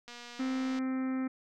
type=click train; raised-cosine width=0.2 ms; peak=-30 dBFS; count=171; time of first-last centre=0.08-0.788 s; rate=240 Hz
type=harmonic tone; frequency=260.9 Hz; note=C4; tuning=5 cents flat; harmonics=1 / 2 / 3 / 4 / 5 / 6 / 7 / 8 / 9; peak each=-30 / -46 / -50 / -54 / -47 / -55 / -52 / -53 / -56 dBFS; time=0.39-1.28 s; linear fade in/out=10 ms
effects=none